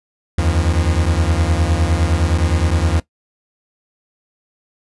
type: beating tone pair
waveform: 40% pulse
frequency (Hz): 77 / 86.7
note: D#2 / F2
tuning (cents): -17 / -12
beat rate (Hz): 9.7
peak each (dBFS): -16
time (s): 0.38-3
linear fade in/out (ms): 5
effects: noise-tail reverb RT60 0.1 s tail -18 dB re dry + resampled to 24000 Hz